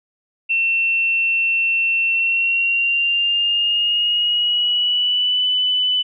sine tone with pitch glide, 2700 to 2996 Hz, E7 to F#7, +41 to +21 cents, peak -15 dBFS, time 0.49-6.03 s, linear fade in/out 20 ms, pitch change +180 cents, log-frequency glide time 2.08-5.47 s, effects none

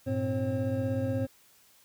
triangle tone cluster, 100.8 / 117.1 / 260.7 / 538 Hz, G2 / A#2 / C4 / C5, +49 / +8 / -6 / +48 cents, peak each -31 / -32 / -30 / -31 dBFS, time 0.06-1.27 s, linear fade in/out 20 ms, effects white hiss -61 dBFS RMS until 1.84 s

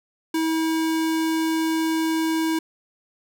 square tone, 321.8 Hz, E4, 42 cents flat, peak -21 dBFS, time 0.34-2.59 s, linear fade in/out 5 ms, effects none

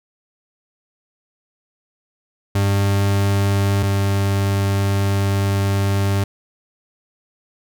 40% pulse tone pair in turn, 99.5 / 98.95 Hz, G2 / G2, +26 / +17 cents, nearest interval unison, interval 9 cents, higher first, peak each -14 / -15 dBFS, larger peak first, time 2.55-3.83 / 3.83-6.24 s, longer second, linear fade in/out 5 ms, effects none

